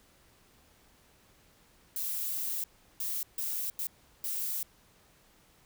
violet noise bursts at uneven times, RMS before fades -34 dBFS, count 5, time 1.96-2.64 / 3-3.23 / 3.38-3.7 / 3.79-3.87 / 4.24-4.63 s, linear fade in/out 2 ms, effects pink hiss -63 dBFS RMS until 5.65 s

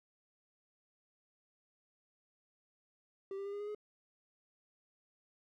triangle tone with pitch steps, 390 / 395.9 / 401.9 / 408 / 414.1 / 420.4 Hz, G4 / G4 / G4 / G#4 / G#4 / G#4, -9 / +17 / +43 / -31 / -5 / +21 cents, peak -37 dBFS, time 3.31-3.748 s, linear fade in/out 2 ms, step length 73 ms, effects none

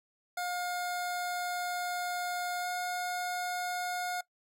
25% pulse tone with pitch glide, 713 to 718.4 Hz, F5 to F5, +36 to +49 cents, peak -29 dBFS, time 0.37-4.21 s, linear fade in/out 5 ms, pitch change +13 cents, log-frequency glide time 2.61-2.66 s, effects noise-tail reverb RT60 0.1 s tail -20 dB re dry

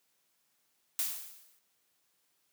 blue noise with exponential decay, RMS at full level -30 dBFS, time 0.99-1.59 s, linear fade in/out 0 ms, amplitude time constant 130 ms, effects white hiss -75 dBFS RMS until 2.52 s + high-pass 100 Hz 12 dB/octave

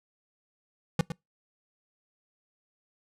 square tone with echo, 164.81 Hz, E3, in tune, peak -21 dBFS, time 0.99-1.01 s, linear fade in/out 2 ms, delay 110 ms, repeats 1, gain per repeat -10 dB, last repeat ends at 1.12 s, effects noise-tail reverb RT60 0.2 s tail -25 dB re dry + low-pass 10000 Hz 12 dB/octave

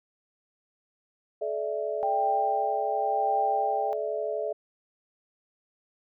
sine chord, A suspended fourth, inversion none, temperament equal with one note detuned, 430.2 / 587.3 / 659.3 Hz, A4 / D5 / E5, -39 / 0 / 0 cents, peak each -32 dBFS, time 1.41-4.53 s, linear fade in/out 10 ms
sine tone with tremolo, 788 Hz, G5, 9 cents sharp, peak -23 dBFS, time 2.03-3.93 s, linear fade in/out 0 ms, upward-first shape triangle, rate 0.92 Hz, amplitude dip 50%
effects none

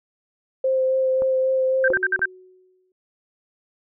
sine tone with vibrato, 523.3 Hz, C5, in tune, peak -17 dBFS, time 0.64-1.93 s, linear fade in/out 5 ms, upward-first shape sine, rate 3.7 Hz, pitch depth 11 cents each way
clicks, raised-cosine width 1 ms, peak -19 dBFS, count 4, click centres 1.221 / 1.903 / 1.97 / 2.193 s
sine tone bursts, 1568 Hz, G6, in tune, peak -16 dBFS, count 5, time 1.84-2.256 s, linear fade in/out 2 ms, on 40 ms, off 54 ms
sine tone with exponential decay, 370 Hz, F#4, in tune, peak -25 dBFS, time 1.9-2.92 s, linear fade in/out 2 ms, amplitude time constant 220 ms
effects none

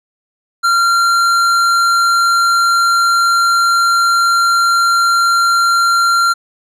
sine tone with hard clipping, 1379 Hz, F6, 22 cents flat, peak -11 dBFS, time 0.63-6.34 s, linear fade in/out 20 ms, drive 12 dB, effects none

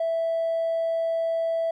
sine tone with hard clipping, 659.3 Hz, E5, in tune, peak -23 dBFS, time 0-1.71 s, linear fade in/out 5 ms, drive 1 dB, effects none

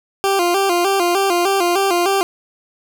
20% pulse tone with vibrato, 370 Hz, F#4, in tune, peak -9 dBFS, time 0.24-2.23 s, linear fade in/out 0 ms, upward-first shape square, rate 3.3 Hz, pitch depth 100 cents each way, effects none

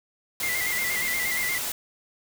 white noise, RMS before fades -30 dBFS, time 0.4-1.72 s, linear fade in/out 2 ms
sine tone with vibrato, 2043 Hz, C7, 42 cents flat, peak -26 dBFS, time 0.43-1.58 s, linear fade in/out 2 ms, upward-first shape square, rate 8.5 Hz, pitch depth 56 cents each way
effects none

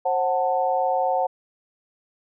sine chord, F# diminished, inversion second, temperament just, 532.8 / 740 / 888 Hz, C5 / F#5 / A5, +31 / 0 / +16 cents, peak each -24 / -22 / -26 dBFS, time 0.05-1.27 s, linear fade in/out 10 ms, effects none

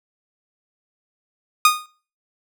sawtooth tone with exponential decay, 1233 Hz, D#6, 16 cents flat, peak -4 dBFS, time 1.65-1.86 s, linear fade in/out 2 ms, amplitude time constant 45 ms, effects noise-tail reverb RT60 0.4 s tail -19 dB re dry

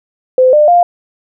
sine tone with pitch steps, 513 / 599.6 / 700.8 Hz, C5 / D5 / F5, -34 / +36 / +6 cents, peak -4 dBFS, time 0.38-0.83 s, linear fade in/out 2 ms, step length 150 ms, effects none

